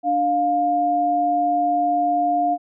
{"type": "tone pair together", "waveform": "sine", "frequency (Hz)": [294.1, 705.2], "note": ["D4", "F5"], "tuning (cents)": [3, 17], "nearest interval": "octave + minor third", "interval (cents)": 1514, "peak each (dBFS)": [-25, -17], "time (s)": [0.03, 2.58], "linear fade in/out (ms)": 50, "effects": []}